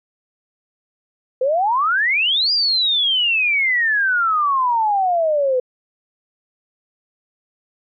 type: exponential two-way sweep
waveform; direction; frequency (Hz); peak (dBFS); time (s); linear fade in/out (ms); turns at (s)
sine; up then down; 495.2 to 4914 to 495.2; -14; 1.41-5.6; 5; 2.52
effects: MP3 96 kbps